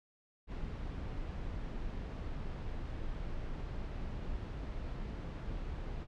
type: noise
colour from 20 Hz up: brown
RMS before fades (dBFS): -40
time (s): 0.47-6.07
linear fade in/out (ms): 50
effects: low-pass 4000 Hz 12 dB/octave